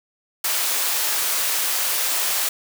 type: high-pass noise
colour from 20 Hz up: white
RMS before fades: -22 dBFS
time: 0.44-2.49 s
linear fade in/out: 5 ms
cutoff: 550 Hz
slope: 12 dB/octave
effects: none